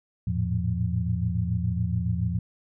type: tone cluster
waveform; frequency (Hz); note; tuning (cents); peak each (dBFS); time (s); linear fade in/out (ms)
sine; 84 / 108 / 115.1 / 174.2; E2 / A2 / A#2 / F3; +33 / -32 / -22 / -4; -29; 0.27-2.39; 5
effects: none